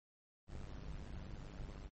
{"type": "noise with amplitude modulation", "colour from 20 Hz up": "brown", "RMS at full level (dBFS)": -44, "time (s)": [0.47, 1.9], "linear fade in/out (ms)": 50, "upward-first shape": "sine", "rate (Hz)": 99.5, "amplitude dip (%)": 85, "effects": ["MP3 32 kbps"]}